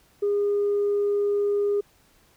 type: tone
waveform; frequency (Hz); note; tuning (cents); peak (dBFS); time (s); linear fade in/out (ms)
sine; 407.8; G#4; -32; -19; 0.22-1.81; 10
effects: tanh soft clip ceiling -17 dBFS + pink hiss -60 dBFS RMS until 2.36 s